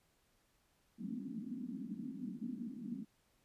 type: band-pass noise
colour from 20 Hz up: pink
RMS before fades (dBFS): -44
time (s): 0.98-3.05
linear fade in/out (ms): 20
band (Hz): 200 to 260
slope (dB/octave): 48
effects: pink hiss -75 dBFS RMS until 3.44 s + resampled to 32000 Hz